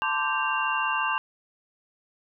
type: tone cluster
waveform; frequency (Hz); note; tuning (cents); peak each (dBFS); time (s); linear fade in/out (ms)
sine; 886 / 1032 / 1166 / 1572 / 2771; A5 / C6 / D6 / G6 / F7; +12 / -24 / -13 / +4 / -14; -30; 0.02-1.18; 0
effects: none